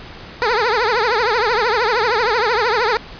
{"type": "tone with vibrato", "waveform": "15% pulse", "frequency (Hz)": 455.4, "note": "A#4", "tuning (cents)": -40, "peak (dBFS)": -8, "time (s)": [0.42, 2.97], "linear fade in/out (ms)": 0, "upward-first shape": "triangle", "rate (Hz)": 13, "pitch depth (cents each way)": 210, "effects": ["pink hiss -36 dBFS RMS until 3.19 s", "resampled to 11025 Hz"]}